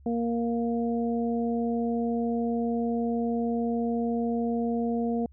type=harmonic tone; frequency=233.5 Hz; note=A#3; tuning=3 cents sharp; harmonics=1 / 2 / 3; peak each=-26 / -31 / -35 dBFS; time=0.06-5.26 s; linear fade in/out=2 ms; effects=added 69 Hz sine -50 dBFS peak until 5.32 s